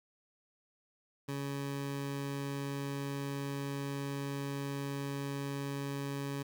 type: tone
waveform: 20% pulse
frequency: 139.9 Hz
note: C#3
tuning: 16 cents sharp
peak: -31 dBFS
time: 1.28-6.43 s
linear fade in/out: 10 ms
effects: 11-bit